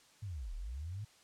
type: linear two-way sweep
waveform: sine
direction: down then up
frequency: 110 to 35.01 to 110 Hz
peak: -39 dBFS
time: 0.22-1.05 s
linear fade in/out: 10 ms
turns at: 0.54 s
effects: white hiss -64 dBFS RMS until 1.23 s + low-pass 8000 Hz 12 dB/octave